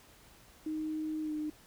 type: tone with pitch glide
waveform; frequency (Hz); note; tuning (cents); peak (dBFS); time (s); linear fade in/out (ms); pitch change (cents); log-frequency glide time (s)
sine; 311.1 to 304.5; D#4 to D#4; 0 to -37; -33; 0.66-1.5; 5; -37; 1.21-1.33
effects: pink hiss -59 dBFS RMS until 1.66 s